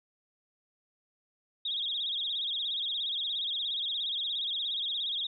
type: tone with vibrato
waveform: sine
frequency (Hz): 3504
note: A7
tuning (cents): -8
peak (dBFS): -30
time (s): 1.65-5.27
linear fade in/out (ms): 5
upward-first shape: sine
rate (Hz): 17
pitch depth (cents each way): 150
effects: none